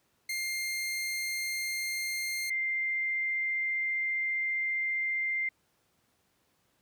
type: tone pair in turn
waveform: sawtooth / sine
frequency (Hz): 2111 / 2095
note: C7 / C7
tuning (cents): +15 / +2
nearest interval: unison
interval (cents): 13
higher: first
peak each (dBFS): -28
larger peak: neither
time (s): 0.29-2.5 / 2.5-5.49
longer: second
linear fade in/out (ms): 5
effects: pink hiss -72 dBFS RMS until 6.81 s + high-pass 80 Hz 12 dB/octave